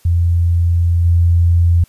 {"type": "tone with level steps", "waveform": "sine", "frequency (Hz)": 85.6, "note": "F2", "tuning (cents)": -34, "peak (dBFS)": [-10, -8], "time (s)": [0.05, 1.84], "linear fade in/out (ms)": 5, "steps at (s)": 1.04, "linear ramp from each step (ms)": 20, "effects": ["white hiss -52 dBFS RMS until 1.88 s", "resampled to 32000 Hz"]}